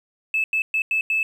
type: tone bursts at uneven times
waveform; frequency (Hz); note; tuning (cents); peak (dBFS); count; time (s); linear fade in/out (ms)
triangle; 2615; E7; -15; -15; 5; 0.34-0.44 / 0.53-0.62 / 0.74-0.82 / 0.91-1.01 / 1.1-1.23; 2
effects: tanh soft clip ceiling -16 dBFS